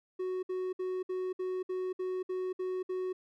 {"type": "tone bursts", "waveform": "triangle", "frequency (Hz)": 370, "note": "F#4", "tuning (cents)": 0, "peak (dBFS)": -30, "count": 10, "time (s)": [0.19, 3.13], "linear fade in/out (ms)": 10, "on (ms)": 240, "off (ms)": 60, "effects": []}